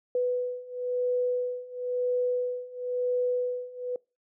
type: beating tone pair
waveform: sine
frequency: 495.2 / 496.18 Hz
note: B4 / B4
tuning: +5 / +8 cents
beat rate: 0.98 Hz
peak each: -30 / -28 dBFS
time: 0.15-3.96 s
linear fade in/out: 2 ms
effects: noise-tail reverb RT60 0.3 s tail -26 dB re dry